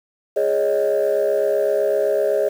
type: chord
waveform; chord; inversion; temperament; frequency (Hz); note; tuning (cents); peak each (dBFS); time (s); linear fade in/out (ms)
sine; Ab suspended fourth; none; equal; 415.3 / 554.4 / 622.3; Ab4 / Db5 / Eb5; 0 / 0 / 0; -19; 0.36-2.49; 10
effects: tanh soft clip ceiling -11 dBFS + 7-bit